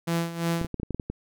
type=tone with tremolo; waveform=sawtooth; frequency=168.1 Hz; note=E3; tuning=34 cents sharp; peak=-19 dBFS; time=0.07-0.67 s; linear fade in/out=10 ms; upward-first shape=sine; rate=2.9 Hz; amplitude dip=75%
type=clicks; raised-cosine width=3 ms; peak=-17 dBFS; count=9; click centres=0.614 / 0.647 / 0.743 / 0.799 / 0.832 / 0.907 / 0.946 / 0.998 / 1.1 s
effects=none